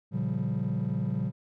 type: chord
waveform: triangle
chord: G half-diminished seventh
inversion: first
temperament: just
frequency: 117.6 / 141.12 / 176.4 / 196 Hz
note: Bb2 / Db3 / F3 / G3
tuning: +16 / +31 / +18 / 0 cents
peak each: -30 dBFS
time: 0.11-1.32 s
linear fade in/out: 50 ms
effects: tanh soft clip ceiling -19 dBFS